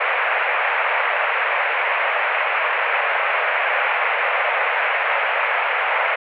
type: band-pass noise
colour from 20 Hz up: white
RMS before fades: -20 dBFS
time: 0-6.16 s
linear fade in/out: 10 ms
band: 500 to 2500 Hz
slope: 48 dB/octave
effects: none